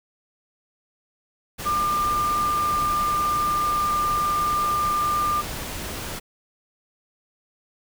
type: tone in noise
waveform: sine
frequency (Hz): 1197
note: D6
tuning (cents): +33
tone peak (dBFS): -20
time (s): 1.65-5.42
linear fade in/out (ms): 20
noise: pink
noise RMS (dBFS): -32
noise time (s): 1.58-6.2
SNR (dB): +9
effects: none